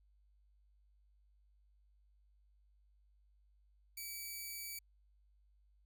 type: tone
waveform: 5% pulse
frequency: 2296 Hz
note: D7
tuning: 40 cents flat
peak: -34 dBFS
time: 3.97-4.79 s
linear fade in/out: 5 ms
effects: added 50 Hz sine -67 dBFS peak until 5.85 s